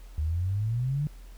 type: exponential sweep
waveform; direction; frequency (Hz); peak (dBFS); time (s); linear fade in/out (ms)
sine; up; 73.7 to 152.6; -25; 0.18-1.07; 0
effects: added 42 Hz sine -43 dBFS peak until 1.37 s + pink hiss -58 dBFS RMS until 1.37 s